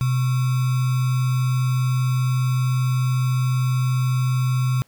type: tone with sample-and-hold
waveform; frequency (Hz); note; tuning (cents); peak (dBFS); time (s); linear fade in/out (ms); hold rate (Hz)
sine; 127.6; C3; -43; -17; 0.01-4.82; 0; 1225
effects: pink hiss -60 dBFS RMS until 4.87 s